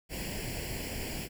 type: noise with comb filter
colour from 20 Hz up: pink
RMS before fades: -37 dBFS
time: 0.09-1.29 s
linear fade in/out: 50 ms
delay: 0.4 ms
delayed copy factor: +0.8
effects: none